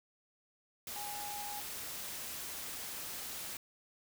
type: tone in noise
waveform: sine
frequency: 825 Hz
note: G#5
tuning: 12 cents flat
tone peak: -43 dBFS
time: 0.96-1.6 s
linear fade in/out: 2 ms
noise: white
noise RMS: -43 dBFS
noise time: 0.87-3.57 s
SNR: -3 dB
effects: none